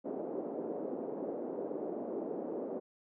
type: band-pass noise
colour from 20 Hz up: white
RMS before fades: -39 dBFS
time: 0.04-2.8 s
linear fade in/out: 20 ms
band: 250 to 540 Hz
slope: 24 dB/octave
effects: none